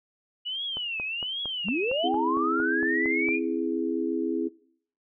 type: tone with vibrato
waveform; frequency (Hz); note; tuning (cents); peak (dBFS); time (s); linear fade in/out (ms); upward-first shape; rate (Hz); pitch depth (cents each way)
sine; 2899; F#7; -36; -29; 0.45-2.09; 20; triangle; 1.3; 260
type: click train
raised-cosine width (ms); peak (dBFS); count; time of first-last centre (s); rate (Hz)
1; -25; 12; 0.77-3.287; 4.37
type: linear sweep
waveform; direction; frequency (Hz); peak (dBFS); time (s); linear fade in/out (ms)
sine; up; 158.6 to 2472; -25; 1.64-3.4; 50
type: chord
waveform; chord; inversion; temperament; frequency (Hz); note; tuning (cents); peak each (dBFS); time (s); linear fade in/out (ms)
sine; C augmented; none; equal; 261.6 / 329.6 / 415.3; C4 / E4 / G#4; 0 / 0 / 0; -30 / -28 / -31; 2.03-4.49; 20
effects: noise-tail reverb RT60 0.6 s tail -21 dB re dry